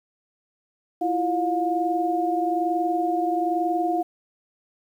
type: tone cluster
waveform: sine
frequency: 330.7 / 351.8 / 713 Hz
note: E4 / F4 / F5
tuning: +6 / +13 / +36 cents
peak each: -25 / -30 / -23 dBFS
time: 1.01-4.03 s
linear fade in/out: 10 ms
effects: 9-bit